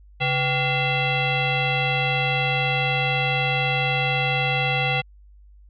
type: tone with frequency modulation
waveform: sine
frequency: 1414 Hz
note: F6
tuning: 21 cents sharp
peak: -19 dBFS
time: 0.2-5.02 s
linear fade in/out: 20 ms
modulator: 638 Hz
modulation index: 2.8
effects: added 50 Hz sine -46 dBFS peak until 5.69 s